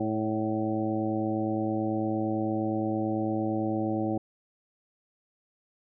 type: harmonic tone with a mistuned harmonic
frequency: 108.8 Hz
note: A2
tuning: 19 cents flat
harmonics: 1 / 2 / 3 / 4 / 5 / 6 / 7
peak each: -35 / -32 / -29 / -41 / -35 / -42 / -36 dBFS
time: 0-4.18 s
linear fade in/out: 5 ms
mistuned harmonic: 5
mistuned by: +30 cents
effects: none